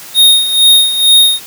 square tone with tremolo, 3712 Hz, A#7, 8 cents flat, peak -3 dBFS, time 0.14-1.4 s, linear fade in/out 50 ms, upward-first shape sine, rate 2.2 Hz, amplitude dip 70%, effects white hiss -31 dBFS RMS until 1.46 s + high-pass 100 Hz 12 dB/octave

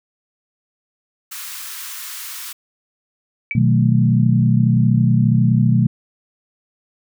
white high-pass noise, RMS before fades -31 dBFS, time 1.31-2.53 s, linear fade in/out 10 ms, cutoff 1000 Hz, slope 48 dB/octave
sine tone with exponential decay, 2300 Hz, D7, 37 cents flat, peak -16 dBFS, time 3.51-3.59 s, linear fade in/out 1 ms, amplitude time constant 17 ms
sine chord, B dominant seventh, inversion none, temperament equal, 123.47 / 155.56 / 185 / 220 Hz, B2 / D#3 / F#3 / A3, 0 / 0 / 0 / 0 cents, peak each -14 / -19 / -19 / -18 dBFS, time 3.55-5.87 s, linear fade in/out 5 ms
effects none

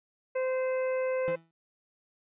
harmonic tone, 517 Hz, C5, 21 cents flat, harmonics 1 / 2 / 3 / 4 / 5, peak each -27 / -41 / -44 / -43 / -46 dBFS, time 0.35-1.36 s, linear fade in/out 10 ms
30% pulse tone with exponential decay, 164.81 Hz, E3, in tune, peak -31 dBFS, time 1.28-1.51 s, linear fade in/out 0 ms, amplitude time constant 49 ms
effects resampled to 8000 Hz

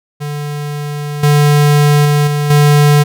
square tone with level steps, 146.83 Hz, D3, in tune, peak -19 / -7 / -9 / -13 / -6 dBFS, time 0.2-3.04 s, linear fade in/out 20 ms, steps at 1.23 / 2.05 / 2.27 / 2.5 s, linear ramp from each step 5 ms, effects none

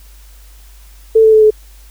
sine tone with pitch steps, 444.4 / 439.3 / 434.2 / 429.3 Hz, A4 / A4 / A4 / A4, +17 / -3 / -23 / -43 cents, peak -4 dBFS, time 1.15-1.506 s, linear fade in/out 10 ms, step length 89 ms, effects added 50 Hz sine -37 dBFS peak until 1.9 s + white hiss -47 dBFS RMS until 1.9 s

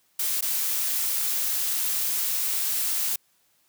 blue noise with dropouts, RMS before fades -26 dBFS, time 0.19-3.16 s, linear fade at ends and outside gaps 5 ms, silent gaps 0.41-0.423 s, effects white hiss -66 dBFS RMS until 3.68 s + high-pass 60 Hz 12 dB/octave

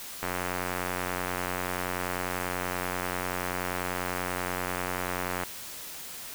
click train, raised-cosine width 0.5 ms, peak -15 dBFS, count 471, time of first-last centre 0.23-5.435 s, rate 90.3 Hz, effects white hiss -41 dBFS RMS until 6.34 s

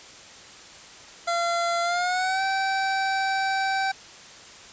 25% pulse tone with pitch glide, 685 to 773.3 Hz, F5 to G5, -34 to -24 cents, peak -19 dBFS, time 1.27-3.92 s, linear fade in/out 10 ms, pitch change +210 cents, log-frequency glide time 1.82-2.42 s, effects white hiss -45 dBFS RMS until 4.72 s + resampled to 16000 Hz

